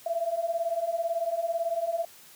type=beating tone pair; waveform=sine; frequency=659.3 / 677.3 Hz; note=E5 / E5; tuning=0 / +47 cents; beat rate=18 Hz; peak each=-31 / -28 dBFS; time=0.06-2.05 s; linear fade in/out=5 ms; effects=white hiss -52 dBFS RMS until 2.35 s + high-pass 80 Hz 12 dB/octave